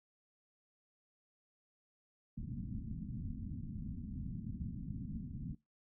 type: low-pass noise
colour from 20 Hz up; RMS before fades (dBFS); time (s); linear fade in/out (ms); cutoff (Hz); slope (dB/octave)
white; -43; 2.37-5.55; 5; 240; 48
effects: noise-tail reverb RT60 0.2 s tail -21 dB re dry